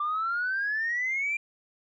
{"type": "exponential sweep", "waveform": "sine", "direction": "up", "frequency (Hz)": [1174.7, 2394], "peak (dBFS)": -25, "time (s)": [0, 1.37], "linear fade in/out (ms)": 5, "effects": ["tanh soft clip ceiling -22 dBFS"]}